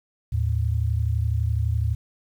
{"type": "tone pair together", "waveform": "sine", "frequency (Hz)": [78.1, 110], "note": ["D#2", "A2"], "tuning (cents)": [7, 0], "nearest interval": "tritone", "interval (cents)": 593, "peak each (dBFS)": -23, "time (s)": [0.32, 1.95], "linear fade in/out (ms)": 10, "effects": ["9-bit"]}